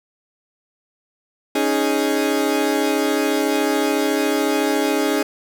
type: chord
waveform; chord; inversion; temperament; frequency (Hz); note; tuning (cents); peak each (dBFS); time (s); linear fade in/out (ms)
30% pulse; C# suspended second; none; equal; 277.2 / 311.1 / 415.3; C#4 / D#4 / G#4; 0 / 0 / 0; -19; 1.55-5.23; 5
effects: none